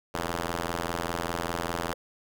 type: ring-modulated tone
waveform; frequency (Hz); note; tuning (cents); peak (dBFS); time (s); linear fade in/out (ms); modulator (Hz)
5% pulse; 85; F2; -46; -15; 0.14-1.94; 5; 520
effects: none